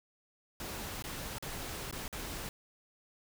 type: noise with dropouts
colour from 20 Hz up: pink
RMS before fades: -41 dBFS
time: 0.6-2.49 s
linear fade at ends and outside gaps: 1 ms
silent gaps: 1.024-1.04 / 1.384-1.425 / 1.911-1.926 / 2.08-2.127 s
effects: none